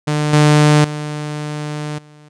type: tone with level steps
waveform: sawtooth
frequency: 149.8 Hz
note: D3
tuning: 35 cents sharp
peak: -11 / -4 / -18 / -37 dBFS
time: 0.07-2.29 s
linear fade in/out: 10 ms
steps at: 0.33 / 0.84 / 1.98 s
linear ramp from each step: 5 ms
effects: resampled to 22050 Hz